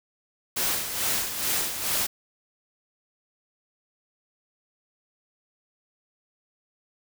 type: noise with tremolo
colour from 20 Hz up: white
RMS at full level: -25 dBFS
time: 0.56-2.07 s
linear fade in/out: 10 ms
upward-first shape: sine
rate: 2.3 Hz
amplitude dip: 60%
effects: none